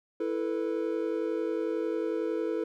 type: chord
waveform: triangle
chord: E suspended fourth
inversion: none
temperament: equal with one note detuned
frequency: 329.6 / 440 / 491 Hz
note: E4 / A4 / B4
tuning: 0 / 0 / -10 cents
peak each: -30 / -30 / -32 dBFS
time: 0.2-2.64 s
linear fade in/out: 5 ms
effects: none